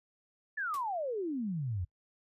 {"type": "exponential sweep", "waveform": "sine", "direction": "down", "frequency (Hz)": [1783, 82.6], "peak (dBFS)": -32, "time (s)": [0.57, 1.85], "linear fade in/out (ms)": 10}
{"type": "noise with exponential decay", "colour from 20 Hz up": "white", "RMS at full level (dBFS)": -44, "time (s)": [0.74, 0.86], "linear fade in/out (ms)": 0, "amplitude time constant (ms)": 24}
{"effects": ["noise-tail reverb RT60 0.1 s tail -23 dB re dry", "resampled to 32000 Hz"]}